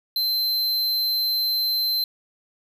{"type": "tone", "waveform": "square", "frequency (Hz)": 4100, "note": "C8", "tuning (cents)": -36, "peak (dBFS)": -21, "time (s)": [0.16, 2.04], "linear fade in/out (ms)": 2, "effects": []}